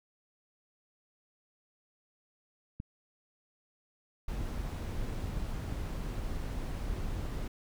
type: clicks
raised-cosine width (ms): 5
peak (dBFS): -26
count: 4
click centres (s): 2.801 / 4.41 / 5.373 / 5.725
type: noise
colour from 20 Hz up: brown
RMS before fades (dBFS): -36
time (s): 4.28-7.48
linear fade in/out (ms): 5
effects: none